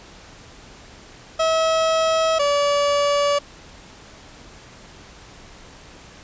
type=tone pair in turn; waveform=30% pulse; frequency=645 / 574.6 Hz; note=E5 / D5; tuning=-38 / -38 cents; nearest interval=major second; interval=200 cents; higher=first; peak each=-14 dBFS; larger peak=neither; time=1.39-2.39 / 2.39-3.39 s; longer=neither; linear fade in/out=10 ms; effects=pink hiss -44 dBFS RMS until 6.23 s + resampled to 16000 Hz